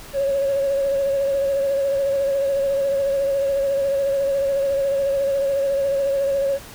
triangle tone with vibrato, 552 Hz, C#5, 7 cents flat, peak -14 dBFS, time 0.13-6.59 s, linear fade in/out 50 ms, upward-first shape sine, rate 14 Hz, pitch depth 31 cents each way, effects tanh soft clip ceiling -15 dBFS + pink hiss -40 dBFS RMS until 6.74 s

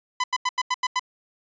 sawtooth tone bursts, 1005 Hz, B5, 30 cents sharp, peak -17 dBFS, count 7, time 0.2-0.995 s, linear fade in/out 5 ms, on 39 ms, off 87 ms, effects resampled to 16000 Hz

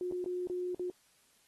sine tone with dropouts, 360 Hz, F#4, 47 cents flat, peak -33 dBFS, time 0.01-0.9 s, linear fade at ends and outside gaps 1 ms, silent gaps 0.113-0.122 / 0.243-0.26 / 0.472-0.498 / 0.747-0.795 s, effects white hiss -68 dBFS RMS until 1.47 s + AAC 32 kbps

